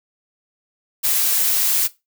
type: noise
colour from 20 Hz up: blue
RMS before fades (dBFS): -18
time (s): 1.03-1.88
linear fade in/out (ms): 20
effects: noise-tail reverb RT60 0.2 s tail -17 dB re dry